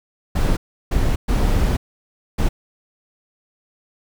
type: noise bursts at uneven times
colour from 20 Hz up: brown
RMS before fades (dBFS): -17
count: 4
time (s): 0.35-0.57 / 0.91-1.16 / 1.28-1.77 / 2.38-2.49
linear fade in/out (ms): 10
effects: none